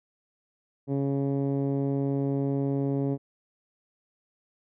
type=tone with low-pass filter; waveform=10% pulse; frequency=138.59 Hz; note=C#3; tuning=in tune; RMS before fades=-27 dBFS; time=0.87-3.18 s; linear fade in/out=50 ms; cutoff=340 Hz; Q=1; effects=none